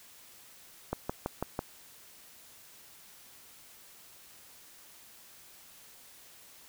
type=click train; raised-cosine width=1 ms; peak=-17 dBFS; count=5; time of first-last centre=0.93-1.591 s; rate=6.05 Hz; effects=white hiss -55 dBFS RMS until 6.68 s